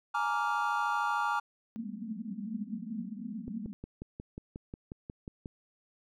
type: chord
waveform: triangle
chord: Bb dominant seventh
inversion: third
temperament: just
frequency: 839.1 / 932.3 / 1165.4 / 1398.5 Hz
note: Ab5 / Bb5 / D6 / F6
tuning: +18 / 0 / -14 / +2 cents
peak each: -32 dBFS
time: 0.14-1.4 s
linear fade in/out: 10 ms
type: band-pass noise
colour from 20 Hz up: white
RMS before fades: -39 dBFS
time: 1.76-3.73 s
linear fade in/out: 0 ms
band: 190 to 240 Hz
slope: 96 dB/octave
type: click train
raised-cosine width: 3 ms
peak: -28 dBFS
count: 12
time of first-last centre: 3.48-5.458 s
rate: 5.56 Hz
effects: none